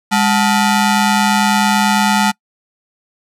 sawtooth ring-modulated tone, 539 Hz, C#5, 49 cents flat, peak -4 dBFS, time 0.11-2.32 s, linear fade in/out 20 ms, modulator 334 Hz, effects noise-tail reverb RT60 0.1 s tail -26 dB re dry + low-pass 12000 Hz 12 dB/octave

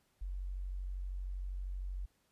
sine tone, 46.38 Hz, F#1, 5 cents sharp, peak -37 dBFS, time 0.21-2.06 s, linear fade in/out 10 ms, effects pink hiss -75 dBFS RMS until 2.31 s + resampled to 32000 Hz

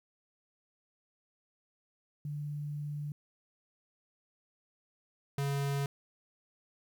sine / square tone pair in turn, 147.1 / 140.17 Hz, D3 / C#3, +3 / +20 cents, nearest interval minor second, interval 83 cents, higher first, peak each -35 / -31 dBFS, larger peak second, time 2.25-3.12 / 5.38-5.86 s, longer first, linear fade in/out 2 ms, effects 11-bit

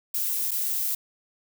violet noise with dropouts, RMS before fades -27 dBFS, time 0.14-0.95 s, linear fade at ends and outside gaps 5 ms, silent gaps 0.51-0.514 s, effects none

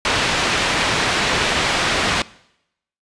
white low-pass noise, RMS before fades -19 dBFS, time 0.05-2.22 s, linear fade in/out 2 ms, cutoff 3100 Hz, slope 12 dB/octave, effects noise-tail reverb RT60 0.8 s tail -21 dB re dry + resampled to 22050 Hz

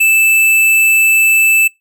square tone, 2637 Hz, E7, in tune, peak -8 dBFS, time 0-1.68 s, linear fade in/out 10 ms, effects noise-tail reverb RT60 0.2 s tail -25 dB re dry

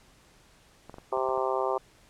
clicks, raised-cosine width 1 ms, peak -29 dBFS, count 6, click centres 0.896 / 0.942 / 0.984 / 1.173 / 1.288 / 1.377 s
harmonic tone, 130.81 Hz, C3, in tune, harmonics 3 / 4 / 5 / 6 / 7 / 8 / 9, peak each -31 / -32 / -33 / -34 / -34 / -35 / -36 dBFS, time 1.12-1.78 s, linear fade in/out 5 ms
effects pink hiss -59 dBFS RMS until 2.09 s + low-pass 10000 Hz 12 dB/octave

